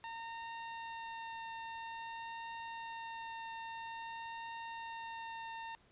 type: tone with vibrato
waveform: sawtooth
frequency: 914 Hz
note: A#5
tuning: 34 cents flat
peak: -39 dBFS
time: 0.04-5.75 s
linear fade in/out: 0 ms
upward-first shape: triangle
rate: 0.5 Hz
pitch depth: 9 cents each way
effects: pink hiss -68 dBFS RMS until 5.91 s + resampled to 8000 Hz